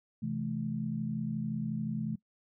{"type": "chord", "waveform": "sine", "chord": "A minor", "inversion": "first", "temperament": "equal with one note detuned", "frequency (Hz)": [130.81, 164.81, 216.2], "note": ["C3", "E3", "A3"], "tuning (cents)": [0, 0, -30], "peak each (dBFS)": [-38, -37, -34], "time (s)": [0.22, 2.16], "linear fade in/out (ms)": 10, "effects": ["noise-tail reverb RT60 0.1 s tail -20 dB re dry"]}